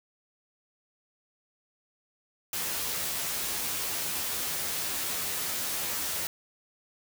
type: noise with comb filter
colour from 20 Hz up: white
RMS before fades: -32 dBFS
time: 2.53-6.27 s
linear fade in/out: 2 ms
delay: 12 ms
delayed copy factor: +0.65
effects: none